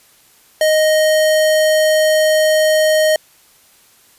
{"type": "tone", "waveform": "square", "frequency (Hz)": 622.3, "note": "D#5", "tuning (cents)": 0, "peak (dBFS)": -11, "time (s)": [0.61, 3.16], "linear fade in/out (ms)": 2, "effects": ["white hiss -50 dBFS RMS until 4.18 s", "resampled to 32000 Hz"]}